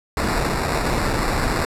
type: noise with sample-and-hold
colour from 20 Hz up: pink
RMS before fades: -21 dBFS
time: 0.17-1.65 s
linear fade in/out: 2 ms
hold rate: 3150 Hz
effects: low-pass 12000 Hz 12 dB/octave